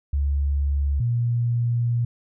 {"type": "tone pair in turn", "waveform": "sine", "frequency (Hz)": [70.7, 118.9], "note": ["C#2", "A#2"], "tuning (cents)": [35, 35], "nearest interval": "major sixth", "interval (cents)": 900, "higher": "second", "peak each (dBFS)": [-19, -19], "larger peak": "neither", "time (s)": [[0.13, 1], [1, 2.05]], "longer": "second", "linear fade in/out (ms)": 5, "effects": []}